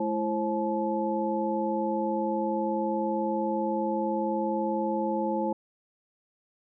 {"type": "tone cluster", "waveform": "sine", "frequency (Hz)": [213.9, 334.5, 534, 862], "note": ["A3", "E4", "C5", "A5"], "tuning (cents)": [-49, 25, 35, -36], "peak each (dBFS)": -31, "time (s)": [0, 5.53], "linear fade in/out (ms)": 5, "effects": []}